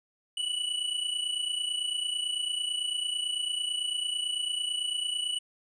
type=tone pair together; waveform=square; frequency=2931 / 2960 Hz; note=F#7 / F#7; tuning=-17 / 0 cents; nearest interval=unison; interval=17 cents; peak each=-35 / -31 dBFS; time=0.37-5.39 s; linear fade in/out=5 ms; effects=resampled to 22050 Hz